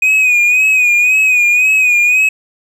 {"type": "tone with vibrato", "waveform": "triangle", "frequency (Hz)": 2489, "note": "D#7", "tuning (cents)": 0, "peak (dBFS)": -6, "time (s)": [0.02, 2.29], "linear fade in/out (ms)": 5, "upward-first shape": "sine", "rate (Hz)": 1.9, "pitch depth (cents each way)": 56, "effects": []}